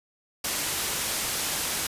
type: low-pass noise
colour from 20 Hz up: white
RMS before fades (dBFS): -29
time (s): 0.44-1.87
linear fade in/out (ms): 5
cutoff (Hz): 12000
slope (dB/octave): 12
effects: resampled to 32000 Hz